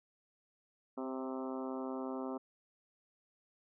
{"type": "harmonic tone with a mistuned harmonic", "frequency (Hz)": 130.81, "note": "C3", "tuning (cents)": 0, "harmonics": [2, 3, 4, 5, 6, 7, 8, 9, 10], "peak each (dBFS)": [-40, -44, -46, -48, -50, -51, -52, -53, -54], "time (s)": [0.97, 2.38], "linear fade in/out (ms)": 10, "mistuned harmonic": 4, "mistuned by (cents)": 18, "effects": []}